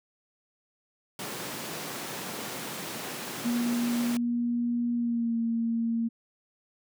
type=high-pass noise; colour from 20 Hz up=pink; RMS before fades=-37 dBFS; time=1.19-4.17 s; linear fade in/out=2 ms; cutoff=150 Hz; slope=24 dB/octave
type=tone with pitch glide; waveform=sine; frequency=238.7 to 230 Hz; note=A#3 to A#3; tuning=+41 to -23 cents; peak=-25 dBFS; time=3.44-6.09 s; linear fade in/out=20 ms; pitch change=-64 cents; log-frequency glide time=4.94-5.37 s
effects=none